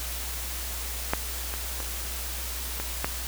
clicks, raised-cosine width 0.5 ms, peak -8 / -19 / -20 / -18 / -11 dBFS, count 5, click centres 1.135 / 1.539 / 1.803 / 2.8 / 3.045 s, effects added 60 Hz sine -35 dBFS peak until 3.27 s + white hiss -35 dBFS RMS until 3.27 s

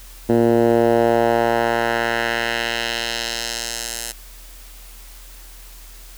10% pulse tone with band-pass filter sweep, 116.8 Hz, A#2, 4 cents sharp, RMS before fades -19 dBFS, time 0.29-4.12 s, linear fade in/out 5 ms, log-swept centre 300 to 9400 Hz, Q 1.1, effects added 41 Hz sine -39 dBFS peak until 6.17 s + white hiss -44 dBFS RMS until 6.17 s

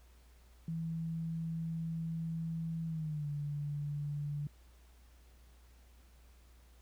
sine tone with pitch glide, 163.7 to 145.84 Hz, E3 to D3, -12 to -12 cents, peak -35 dBFS, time 0.68-4.47 s, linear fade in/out 2 ms, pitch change -200 cents, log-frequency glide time 2.87-3.28 s, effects added 60 Hz sine -58 dBFS peak until 6.81 s + pink hiss -68 dBFS RMS until 6.81 s

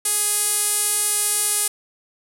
sawtooth tone with band-pass filter, 415.3 Hz, G#4, in tune, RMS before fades -21 dBFS, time 0.05-1.68 s, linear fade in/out 5 ms, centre 10000 Hz, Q 3.5, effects none

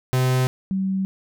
45% pulse / sine tone pair in turn, 128.5 / 191.45 Hz, C3 / G3, -31 / -41 cents, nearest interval perfect fifth, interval 690 cents, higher second, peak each -17 / -20 dBFS, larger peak first, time 0.13-0.47 / 0.71-1.05 s, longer neither, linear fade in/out 0 ms, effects none

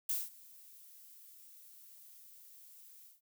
violet noise with ADSR envelope, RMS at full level -33 dBFS, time 0.09-3.21 s, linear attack 4 ms, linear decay 200 ms, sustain -24 dB, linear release 150 ms, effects none

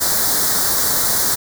white band-stop noise, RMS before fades -17 dBFS, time 0-1.36 s, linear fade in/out 20 ms, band 1900 to 3800 Hz, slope 48 dB/octave, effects none

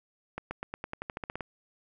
accelerating click train, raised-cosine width 0.5 ms, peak -20 dBFS, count 13, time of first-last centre 0.38-1.408 s, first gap 130 ms, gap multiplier 0.92, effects none

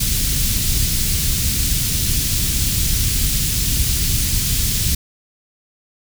pink band-stop noise, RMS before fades -18 dBFS, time 0-4.95 s, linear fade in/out 5 ms, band 140 to 4200 Hz, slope 12 dB/octave, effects none

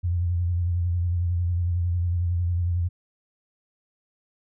sine tone with vibrato, 87.31 Hz, F2, in tune, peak -21 dBFS, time 0.03-2.89 s, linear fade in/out 20 ms, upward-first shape triangle, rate 11 Hz, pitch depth 58 cents each way, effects none

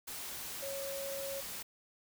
sine tone in noise, 551 Hz, C#5, 11 cents flat, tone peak -39 dBFS, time 0.62-1.41 s, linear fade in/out 10 ms, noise white, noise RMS -43 dBFS, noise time 0.07-1.63 s, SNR +1 dB, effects none

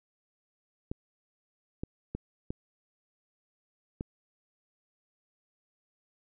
clicks, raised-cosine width 3 ms, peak -21 dBFS, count 5, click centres 0.915 / 1.835 / 2.15 / 2.505 / 4.009 s, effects none

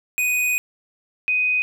square / sine tone pair in turn, 2489 / 2499 Hz, D#7 / D#7, 0 / +7 cents, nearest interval unison, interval 7 cents, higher second, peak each -19 / -17 dBFS, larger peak second, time 0.18-0.58 / 1.28-1.62 s, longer first, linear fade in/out 0 ms, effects none

